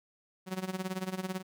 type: tone with tremolo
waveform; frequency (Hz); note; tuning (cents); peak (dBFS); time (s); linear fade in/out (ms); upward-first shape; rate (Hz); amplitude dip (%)
sawtooth; 186.8; F#3; +17; -27; 0.46-1.43; 50; sine; 18; 85
effects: none